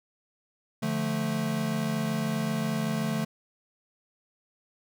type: chord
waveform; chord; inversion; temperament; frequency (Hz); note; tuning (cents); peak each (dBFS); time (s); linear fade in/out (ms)
square; D minor; none; equal; 146.83 / 174.61 / 220; D3 / F3 / A3; 0 / 0 / 0; -33 / -34 / -30; 0.82-3.25; 10
effects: none